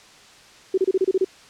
sine tone bursts, 378.5 Hz, F#4, 39 cents sharp, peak -15 dBFS, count 8, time 0.74-1.246 s, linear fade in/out 5 ms, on 37 ms, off 30 ms, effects white hiss -48 dBFS RMS until 1.49 s + low-pass 6000 Hz 12 dB/octave

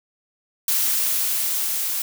blue noise with level ramp, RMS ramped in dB -20 to -25 dBFS, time 0.68-2.02 s, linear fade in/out 2 ms, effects none

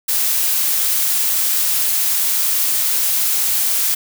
blue noise, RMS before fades -17 dBFS, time 0.08-3.95 s, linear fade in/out 10 ms, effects none

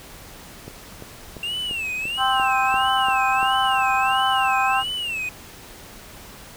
click train, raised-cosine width 2 ms, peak -22 dBFS, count 9, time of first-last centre 0.68-3.429 s, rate 2.91 Hz
triangle tone with vibrato, 2738 Hz, F7, 35 cents flat, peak -23 dBFS, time 1.43-5.29 s, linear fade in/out 2 ms, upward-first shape sine, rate 1.5 Hz, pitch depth 160 cents each way
harmonic tone, 261.6 Hz, C4, in tune, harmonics 3 / 4 / 5 / 6, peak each -21 / -23 / -25 / -27 dBFS, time 2.17-4.84 s, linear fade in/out 50 ms
effects pink hiss -42 dBFS RMS until 6.56 s

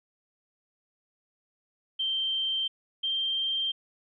sine tone pair in turn, 3136 / 3161 Hz, G7 / G7, 0 / +14 cents, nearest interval unison, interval 14 cents, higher second, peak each -26 dBFS, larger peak neither, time 1.99-2.68 / 3.03-3.72 s, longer neither, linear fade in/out 10 ms, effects none

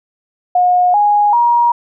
sine tone with pitch steps, 720 / 827.1 / 950 Hz, F#5 / G#5 / A#5, -47 / -7 / +33 cents, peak -8 dBFS, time 0.55-1.72 s, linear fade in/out 5 ms, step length 390 ms, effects none

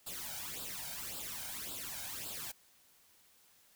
white noise with flanger, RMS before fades -43 dBFS, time 0.06-2.52 s, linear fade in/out 10 ms, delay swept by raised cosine 0.24 to 1.34 ms, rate 1.8 Hz, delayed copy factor +0.75, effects white hiss -66 dBFS RMS until 3.75 s

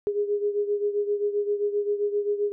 sine beating tone pair, 409.8 / 417.4 Hz, G#4 / G#4, -23 / +9 cents, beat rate 7.6 Hz, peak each -24 / -29 dBFS, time 0.07-2.52 s, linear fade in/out 0 ms, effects none

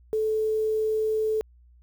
sine tone with quantisation, 434.9 Hz, A4, 20 cents flat, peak -22 dBFS, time 0.13-1.41 s, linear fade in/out 0 ms, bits 8, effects added 60 Hz sine -52 dBFS peak until 1.82 s

